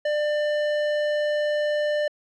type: tone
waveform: square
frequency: 596 Hz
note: D5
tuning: 25 cents sharp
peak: -22 dBFS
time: 0.05-2.08 s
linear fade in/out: 5 ms
effects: low-pass 3000 Hz 12 dB/octave